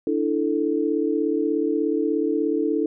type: chord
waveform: sine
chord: D suspended second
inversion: none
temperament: just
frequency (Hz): 293.7 / 330.4 / 440.5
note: D4 / E4 / A4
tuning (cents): 0 / +4 / +2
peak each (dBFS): -24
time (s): 0.07-2.86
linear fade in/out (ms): 2
effects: none